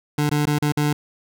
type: tone with dropouts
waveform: 25% pulse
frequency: 148 Hz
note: D3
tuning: 14 cents sharp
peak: -14 dBFS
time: 0.18-0.93 s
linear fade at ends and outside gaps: 5 ms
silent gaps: 0.295-0.313 / 0.456-0.47 / 0.587-0.622 / 0.722-0.771 s
effects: none